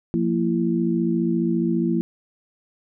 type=tone cluster; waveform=sine; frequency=175.8 / 230.5 / 335.2 Hz; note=F3 / A#3 / E4; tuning=+12 / -19 / +29 cents; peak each=-23 dBFS; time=0.14-2.01 s; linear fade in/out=0 ms; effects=none